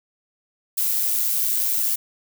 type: noise with amplitude modulation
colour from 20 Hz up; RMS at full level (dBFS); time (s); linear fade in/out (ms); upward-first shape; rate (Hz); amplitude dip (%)
violet; -20; 0.77-1.96; 10; sine; 111; 40
effects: none